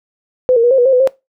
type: tone with pitch steps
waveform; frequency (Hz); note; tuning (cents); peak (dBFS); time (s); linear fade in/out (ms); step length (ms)
sine; 507 / 461.7 / 483 / 533 / 486.7 / 533 / 501 / 533; B4 / A#4 / B4 / C5 / B4 / C5 / B4 / C5; +45 / -17 / -39 / +32 / -25 / +32 / +25 / +32; -7; 0.49-1.074; 0; 73
effects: noise-tail reverb RT60 0.2 s tail -20 dB re dry